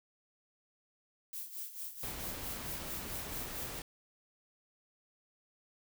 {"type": "noise with tremolo", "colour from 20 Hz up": "violet", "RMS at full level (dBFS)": -41, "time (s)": [1.33, 3.79], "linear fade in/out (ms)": 0, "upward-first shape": "sine", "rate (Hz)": 4.5, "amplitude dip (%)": 70}
{"type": "noise", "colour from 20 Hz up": "pink", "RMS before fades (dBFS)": -44, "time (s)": [2.03, 3.82], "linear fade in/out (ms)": 2}
{"effects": []}